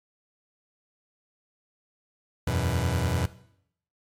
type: chord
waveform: sawtooth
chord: E suspended second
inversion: none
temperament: just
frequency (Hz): 82.41 / 92.71 / 123.61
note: E2 / F#2 / B2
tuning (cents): 0 / +4 / +2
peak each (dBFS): -24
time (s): 2.47-3.26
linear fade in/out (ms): 5
effects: noise-tail reverb RT60 0.7 s tail -17 dB re dry + MP3 64 kbps